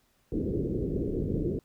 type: low-pass noise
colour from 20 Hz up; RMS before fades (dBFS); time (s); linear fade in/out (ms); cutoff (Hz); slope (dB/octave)
white; -30; 0.32-1.59; 2; 440; 48
effects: pink hiss -69 dBFS RMS until 1.64 s